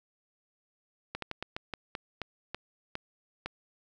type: slowing click train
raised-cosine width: 0.3 ms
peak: -19 dBFS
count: 11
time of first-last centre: 1.15-3.46 s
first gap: 73 ms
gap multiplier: 1.24
effects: none